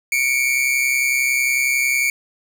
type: tone pair together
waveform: 45% pulse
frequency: 2218 / 2349 Hz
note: C#7 / D7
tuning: 0 / 0 cents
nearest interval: minor second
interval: 100 cents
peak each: -19 dBFS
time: 0.12-2.1 s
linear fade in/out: 2 ms
effects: none